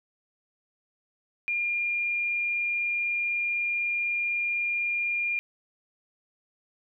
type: tone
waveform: sine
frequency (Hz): 2408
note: D7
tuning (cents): +43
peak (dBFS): -25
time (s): 1.48-5.39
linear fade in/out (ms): 0
effects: none